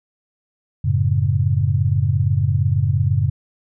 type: chord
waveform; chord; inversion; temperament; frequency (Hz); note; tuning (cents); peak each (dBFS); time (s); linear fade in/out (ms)
sine; F# minor; none; equal; 92.5 / 110 / 138.59; F#2 / A2 / C#3; 0 / 0 / 0; -19; 0.84-3.3; 10
effects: none